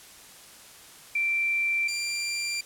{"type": "tone pair in turn", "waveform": ["sine", "20% pulse"], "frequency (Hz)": [2349, 2372], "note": ["D7", "D7"], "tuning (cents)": [0, 17], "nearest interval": "unison", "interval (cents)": 17, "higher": "second", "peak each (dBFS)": -23, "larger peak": "neither", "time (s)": [[1.15, 1.88], [1.88, 2.61]], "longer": "neither", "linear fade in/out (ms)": 5, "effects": ["white hiss -49 dBFS RMS until 2.65 s", "low-pass 12000 Hz 12 dB/octave"]}